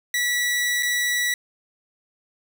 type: tone with dropouts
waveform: sawtooth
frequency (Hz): 1948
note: B6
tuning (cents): -24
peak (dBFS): -17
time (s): 0.14-1.34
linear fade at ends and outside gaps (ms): 2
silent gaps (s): 0.826-0.83
effects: none